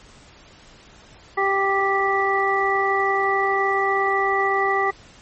harmonic tone, 392 Hz, G4, in tune, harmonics 1 / 2 / 3 / 5, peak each -23 / -23 / -23 / -23 dBFS, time 1.37-4.91 s, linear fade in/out 10 ms, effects pink hiss -48 dBFS RMS until 5.21 s + MP3 32 kbps

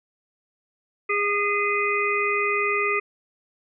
harmonic tone with a mistuned harmonic, 409.3 Hz, G#4, 25 cents flat, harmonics 1 / 3 / 5 / 6, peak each -26 / -26 / -26 / -26 dBFS, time 1.09-3 s, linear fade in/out 10 ms, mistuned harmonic 6, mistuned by +20 cents, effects none

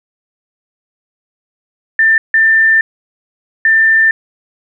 sine tone bursts at uneven times, 1787 Hz, A6, 26 cents sharp, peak -6 dBFS, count 3, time 1.99-2.18 / 2.34-2.81 / 3.65-4.11 s, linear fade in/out 2 ms, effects none

